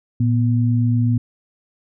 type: tone pair together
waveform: sine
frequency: 115.06 / 243.8 Hz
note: A#2 / B3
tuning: -22 / -22 cents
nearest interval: octave + minor second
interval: 1300 cents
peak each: -15 / -20 dBFS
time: 0.2-1.18 s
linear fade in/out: 5 ms
effects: none